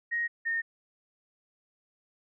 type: tone pair in turn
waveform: sine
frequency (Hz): 1876 / 1833.2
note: A#6 / A#6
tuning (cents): +11 / -29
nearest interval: unison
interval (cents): 40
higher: first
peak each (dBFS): -27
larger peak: neither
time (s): 0.11-0.28 / 0.45-0.62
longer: neither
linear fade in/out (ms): 20
effects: none